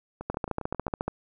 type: two click trains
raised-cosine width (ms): 1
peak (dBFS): -14 / -22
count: 12 / 6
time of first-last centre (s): 0.3-1.08 / 0.21-0.881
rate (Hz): 14.1 / 7.45
effects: none